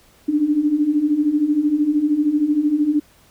sine beating tone pair, 287.9 / 300.9 Hz, D4 / D4, -34 / +42 cents, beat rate 13 Hz, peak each -21 / -16 dBFS, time 0.28-3 s, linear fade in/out 10 ms, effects pink hiss -53 dBFS RMS until 3.3 s

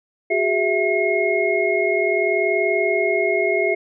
sine tone cluster, 370.6 / 411.2 / 662 / 2155 Hz, F#4 / G#4 / E5 / C#7, +3 / -17 / +7 / -49 cents, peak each -22 dBFS, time 0.3-3.75 s, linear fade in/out 10 ms, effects none

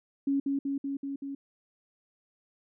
sine tone with echo, 277.2 Hz, C#4, in tune, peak -24 dBFS, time 0.27-0.4 s, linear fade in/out 5 ms, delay 190 ms, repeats 5, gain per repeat -2 dB, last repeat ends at 1.35 s, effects none

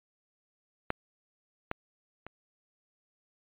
clicks, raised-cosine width 0.5 ms, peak -13 / -16 / -27 dBFS, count 3, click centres 0.904 / 1.714 / 2.266 s, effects resampled to 8000 Hz

